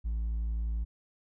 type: tone with hard clipping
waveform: triangle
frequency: 55.9 Hz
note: A1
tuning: 28 cents sharp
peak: -28 dBFS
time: 0.04-0.85 s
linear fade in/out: 20 ms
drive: 1 dB
effects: none